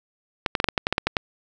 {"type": "clicks", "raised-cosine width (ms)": 0.3, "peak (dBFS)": -4, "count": 11, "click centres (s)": [0.462, 0.552, 0.601, 0.643, 0.687, 0.778, 0.869, 0.926, 0.981, 1.07, 1.168], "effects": []}